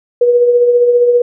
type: tone with tremolo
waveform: sine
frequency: 484.2 Hz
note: B4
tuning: 34 cents flat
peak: -4 dBFS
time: 0.21-1.22 s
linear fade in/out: 5 ms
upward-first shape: triangle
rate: 15 Hz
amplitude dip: 50%
effects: none